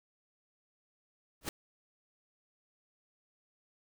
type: noise with exponential growth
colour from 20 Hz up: pink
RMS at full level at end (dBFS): -30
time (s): 1.41-1.49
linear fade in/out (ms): 2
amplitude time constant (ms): 16
effects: none